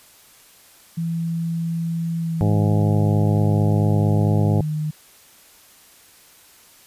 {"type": "tone with pitch glide", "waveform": "sine", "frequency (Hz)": [166.2, 153.29], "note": ["E3", "D#3"], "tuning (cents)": [15, -25], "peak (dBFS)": -21, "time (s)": [0.97, 4.91], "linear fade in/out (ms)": 10, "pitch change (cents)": -140, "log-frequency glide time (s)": [2.19, 3.02]}
{"type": "harmonic tone", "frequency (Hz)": 104.3, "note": "G#2", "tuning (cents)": 8, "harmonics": [1, 2, 3, 4, 5, 6, 7, 8], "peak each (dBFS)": [-17, -23, -27, -29, -31, -33, -34, -35], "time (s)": [2.41, 4.61], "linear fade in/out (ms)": 0}
{"effects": ["white hiss -50 dBFS RMS until 6.86 s", "resampled to 32000 Hz"]}